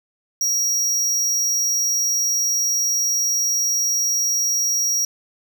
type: tone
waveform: square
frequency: 5680 Hz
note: F8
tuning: 28 cents sharp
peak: -18 dBFS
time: 0.41-5.05 s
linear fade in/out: 2 ms
effects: none